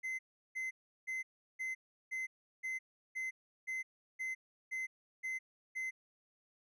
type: tone bursts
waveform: triangle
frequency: 2057 Hz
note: C7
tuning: 30 cents flat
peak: -35 dBFS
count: 12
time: 0.03-5.91 s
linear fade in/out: 20 ms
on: 160 ms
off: 360 ms
effects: none